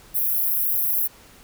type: high-pass noise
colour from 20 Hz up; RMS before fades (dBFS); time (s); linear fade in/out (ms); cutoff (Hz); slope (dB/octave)
white; -22; 0.14-1.08; 20; 11000; 96
effects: pink hiss -49 dBFS RMS until 1.43 s